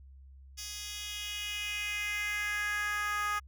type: tone with high-pass filter sweep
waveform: 10% pulse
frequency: 415.3 Hz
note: G#4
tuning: in tune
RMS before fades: -35 dBFS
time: 0.57-3.4 s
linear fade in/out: 20 ms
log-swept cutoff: 4400 to 1200 Hz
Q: 3.2
effects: added 67 Hz sine -50 dBFS peak until 3.47 s